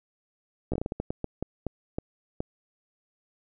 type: slowing click train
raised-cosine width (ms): 2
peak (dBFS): -16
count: 14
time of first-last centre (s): 0.72-2.405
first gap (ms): 15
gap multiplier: 1.32
effects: none